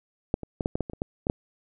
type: clicks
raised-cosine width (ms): 2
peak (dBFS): -9 / -22 / -15 / -11 / -13 / -13 / -22 / -24 / -15 / -16 / -8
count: 11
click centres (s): 0.341 / 0.433 / 0.608 / 0.659 / 0.755 / 0.807 / 0.898 / 0.934 / 1.019 / 1.269 / 1.299
effects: none